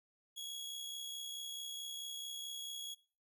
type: tone with amplitude modulation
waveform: sawtooth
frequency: 3334 Hz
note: G#7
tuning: 6 cents sharp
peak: -38 dBFS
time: 0.36-2.95 s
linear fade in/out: 20 ms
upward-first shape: sine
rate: 64.6 Hz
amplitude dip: 40%
effects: noise-tail reverb RT60 0.4 s tail -20 dB re dry